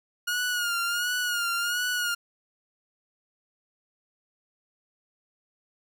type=tone with vibrato; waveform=sawtooth; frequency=1431 Hz; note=F6; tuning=42 cents sharp; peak=-22 dBFS; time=0.27-2.15 s; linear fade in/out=10 ms; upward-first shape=sine; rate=1.4 Hz; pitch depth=57 cents each way; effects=none